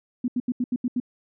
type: tone bursts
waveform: sine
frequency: 246.9 Hz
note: B3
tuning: in tune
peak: -21 dBFS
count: 7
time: 0.24-1.001 s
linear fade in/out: 5 ms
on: 41 ms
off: 79 ms
effects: none